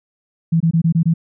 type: tone bursts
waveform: sine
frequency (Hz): 164.81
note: E3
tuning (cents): 0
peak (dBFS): -11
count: 6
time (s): 0.52-1.139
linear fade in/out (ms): 10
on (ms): 84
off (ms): 23
effects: none